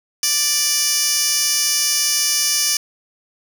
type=tone with high-pass filter; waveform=15% pulse; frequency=587.3 Hz; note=D5; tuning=in tune; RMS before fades=-18 dBFS; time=0.23-2.77 s; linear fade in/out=2 ms; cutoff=4800 Hz; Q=1.7; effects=none